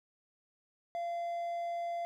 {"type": "tone", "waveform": "triangle", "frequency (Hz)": 687, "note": "F5", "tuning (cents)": -29, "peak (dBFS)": -32, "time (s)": [0.95, 2.05], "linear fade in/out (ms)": 0, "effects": []}